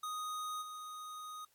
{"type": "tone with level steps", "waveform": "square", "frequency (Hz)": 1244.5, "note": "D#6", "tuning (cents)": 0, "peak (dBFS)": [-39, -45], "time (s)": [0.03, 1.45], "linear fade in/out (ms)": 5, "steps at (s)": 0.61, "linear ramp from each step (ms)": 20, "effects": ["white hiss -73 dBFS RMS until 1.54 s", "AAC 64 kbps"]}